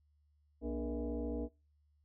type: tone with frequency modulation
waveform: sine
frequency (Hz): 116.1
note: A#2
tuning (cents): -7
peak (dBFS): -35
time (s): 0.61-1.49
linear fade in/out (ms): 50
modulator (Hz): 178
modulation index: 2.4
effects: noise-tail reverb RT60 0.3 s tail -25 dB re dry + added 74 Hz sine -69 dBFS peak until 2.04 s

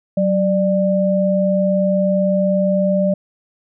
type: tone pair together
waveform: sine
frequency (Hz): 188.51 / 594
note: F#3 / D5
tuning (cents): +33 / +20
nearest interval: octave + minor sixth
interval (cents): 1987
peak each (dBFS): -16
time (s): 0.17-3.14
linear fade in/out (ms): 5
effects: none

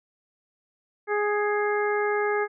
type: harmonic tone with a mistuned harmonic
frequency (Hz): 415.3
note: G#4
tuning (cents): 0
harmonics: 1 / 2 / 3 / 4 / 5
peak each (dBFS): -24 / -30 / -32 / -31 / -34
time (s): 1.07-2.48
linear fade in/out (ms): 50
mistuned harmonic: 5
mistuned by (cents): +24
effects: none

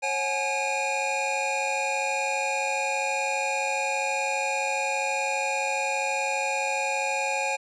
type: tone cluster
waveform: square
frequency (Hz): 543 / 752 / 844 / 2437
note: C#5 / F#5 / G#5 / D#7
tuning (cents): -36 / +28 / +28 / -37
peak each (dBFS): -32 / -35 / -30 / -30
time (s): 0.02-7.57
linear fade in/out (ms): 20
effects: resampled to 22050 Hz

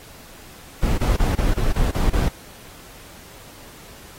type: noise bursts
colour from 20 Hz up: brown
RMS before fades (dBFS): -18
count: 8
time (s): 0.82-2.289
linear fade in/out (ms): 10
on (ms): 160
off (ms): 27
effects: pink hiss -44 dBFS RMS until 4.18 s + AAC 48 kbps

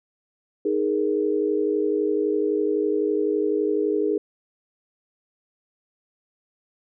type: chord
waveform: sine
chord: D# suspended fourth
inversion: none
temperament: just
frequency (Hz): 311.1 / 414.8 / 466.7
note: D#4 / G#4 / A#4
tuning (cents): 0 / -2 / +2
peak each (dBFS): -25 / -22 / -27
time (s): 0.65-4.18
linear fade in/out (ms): 5
effects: none

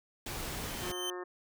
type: noise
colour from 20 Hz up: pink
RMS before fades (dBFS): -39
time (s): 0.26-0.92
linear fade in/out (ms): 5
type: tone with exponential growth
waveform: sawtooth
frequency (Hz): 3087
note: G7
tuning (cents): -27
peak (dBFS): -30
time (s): 0.31-1.1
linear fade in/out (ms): 1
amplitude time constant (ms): 170
type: harmonic tone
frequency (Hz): 180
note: F#3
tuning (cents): -47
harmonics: 2 / 3 / 4 / 5 / 6 / 7 / 8 / 9 / 10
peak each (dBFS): -39 / -50 / -50 / -52 / -47 / -50 / -59 / -54 / -50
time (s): 0.82-1.24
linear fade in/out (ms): 10
effects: none

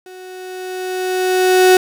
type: tone with level ramp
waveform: 35% pulse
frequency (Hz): 370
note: F#4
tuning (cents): 0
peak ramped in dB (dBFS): -33 to -4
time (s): 0.06-1.77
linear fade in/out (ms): 2
effects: none

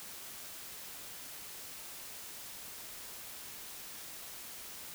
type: silence
effects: white hiss -47 dBFS RMS until 4.94 s

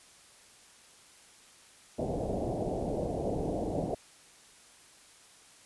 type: low-pass noise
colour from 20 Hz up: white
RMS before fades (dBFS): -33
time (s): 1.98-3.95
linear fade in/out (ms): 10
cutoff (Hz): 710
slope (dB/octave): 48
effects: white hiss -57 dBFS RMS until 5.65 s + resampled to 24000 Hz

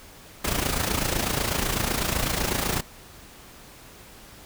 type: noise with amplitude modulation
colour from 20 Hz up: pink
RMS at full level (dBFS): -23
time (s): 0.44-2.81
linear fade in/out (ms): 10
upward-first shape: sine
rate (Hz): 28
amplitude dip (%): 65
effects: pink hiss -47 dBFS RMS until 4.45 s

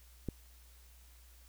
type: click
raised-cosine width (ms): 3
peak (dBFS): -23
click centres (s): 0.287
effects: added 60 Hz sine -57 dBFS peak until 1.48 s + white hiss -64 dBFS RMS until 1.48 s

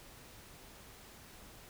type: silence
effects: pink hiss -55 dBFS RMS until 1.69 s

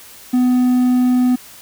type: tone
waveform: triangle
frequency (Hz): 250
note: B3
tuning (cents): +21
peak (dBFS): -9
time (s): 0.33-1.36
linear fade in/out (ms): 10
effects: white hiss -40 dBFS RMS until 1.61 s

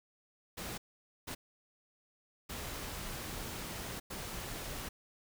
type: noise bursts at uneven times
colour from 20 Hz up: pink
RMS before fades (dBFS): -42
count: 4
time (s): 0.57-0.78 / 1.27-1.35 / 2.49-4 / 4.1-4.89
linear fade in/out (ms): 10
effects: none

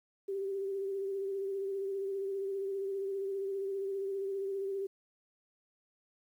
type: tone with vibrato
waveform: sine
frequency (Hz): 391.4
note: G4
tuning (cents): -3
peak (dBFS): -33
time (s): 0.28-4.87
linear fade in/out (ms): 10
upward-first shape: sine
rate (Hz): 15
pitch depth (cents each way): 30
effects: 11-bit

